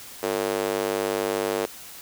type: tone with high-pass filter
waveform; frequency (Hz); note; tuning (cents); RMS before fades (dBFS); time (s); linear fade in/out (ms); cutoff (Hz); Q
square; 50; G1; +35; -26; 0.23-1.66; 0; 430; 2.5
effects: white hiss -42 dBFS RMS until 2.01 s